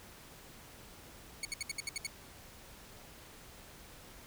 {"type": "tone bursts", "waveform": "15% pulse", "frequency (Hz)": 2225, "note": "C#7", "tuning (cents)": 6, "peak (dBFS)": -28, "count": 8, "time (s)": [1.43, 2.067], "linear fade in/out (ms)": 2, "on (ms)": 21, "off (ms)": 67, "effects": ["pink hiss -54 dBFS RMS until 4.26 s"]}